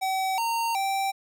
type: tone with pitch steps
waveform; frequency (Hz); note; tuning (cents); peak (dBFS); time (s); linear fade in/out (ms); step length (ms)
square; 762 / 921 / 780; G5 / A#5 / G5; -49 / -21 / -9; -25; 0.01-1.12; 20; 370
effects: none